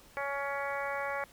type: harmonic tone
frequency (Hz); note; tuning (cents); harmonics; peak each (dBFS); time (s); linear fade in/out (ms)
280; C#4; +18; 2 / 3 / 4 / 5 / 6 / 7 / 8; -37 / -39 / -40 / -41 / -42 / -42 / -43; 0.17-1.24; 0
effects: pink hiss -58 dBFS RMS until 1.32 s